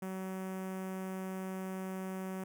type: tone with notch filter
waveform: sawtooth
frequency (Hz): 188.6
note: F#3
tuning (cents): +33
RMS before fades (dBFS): -40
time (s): 0.02-2.44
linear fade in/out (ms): 5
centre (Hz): 4100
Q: 0.64
effects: none